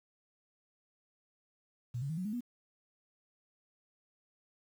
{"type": "tone with pitch steps", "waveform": "sine", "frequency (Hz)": [121.2, 139.22, 159.92, 183.7, 211, 242.4], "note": ["B2", "C#3", "D#3", "F#3", "G#3", "B3"], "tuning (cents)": [-32, 8, 48, -12, 28, -32], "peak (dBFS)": -34, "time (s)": [1.94, 2.408], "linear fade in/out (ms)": 10, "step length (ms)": 78, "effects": ["10-bit"]}